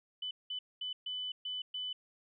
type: tone bursts at uneven times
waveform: sine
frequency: 3000 Hz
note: F#7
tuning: 23 cents sharp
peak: -36 dBFS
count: 6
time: 0.22-0.31 / 0.5-0.59 / 0.81-0.93 / 1.06-1.32 / 1.45-1.62 / 1.74-1.93 s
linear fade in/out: 5 ms
effects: none